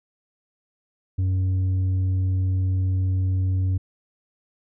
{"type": "tone with tanh clipping", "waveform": "sine", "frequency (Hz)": 93.5, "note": "F#2", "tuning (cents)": 19, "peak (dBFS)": -20, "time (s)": [1.18, 3.78], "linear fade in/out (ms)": 10, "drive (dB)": 4, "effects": []}